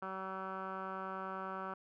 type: tone with low-pass filter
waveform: 10% pulse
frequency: 190 Hz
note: F#3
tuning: 46 cents sharp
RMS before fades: -42 dBFS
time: 0.02-1.74 s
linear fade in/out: 5 ms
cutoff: 1400 Hz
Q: 4.3
effects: none